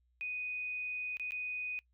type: tone with dropouts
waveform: sine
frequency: 2489 Hz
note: D#7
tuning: in tune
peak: -36 dBFS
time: 0.21-1.79 s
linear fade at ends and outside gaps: 0 ms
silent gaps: 1.17-1.197 / 1.308-1.32 s
effects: noise-tail reverb RT60 0.1 s tail -22 dB re dry + added 61 Hz sine -70 dBFS peak until 1.93 s